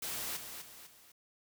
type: noise with echo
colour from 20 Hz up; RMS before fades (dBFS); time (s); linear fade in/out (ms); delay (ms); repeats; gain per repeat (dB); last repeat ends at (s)
white; -39; 0.02-0.37; 5; 250; 3; -7; 1.12
effects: none